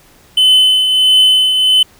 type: tone with tremolo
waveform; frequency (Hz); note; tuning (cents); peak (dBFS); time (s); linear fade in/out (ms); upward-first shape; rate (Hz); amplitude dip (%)
triangle; 3034; F#7; +43; -3; 0.37-1.83; 5; triangle; 1.5; 50
effects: pink hiss -46 dBFS RMS until 1.99 s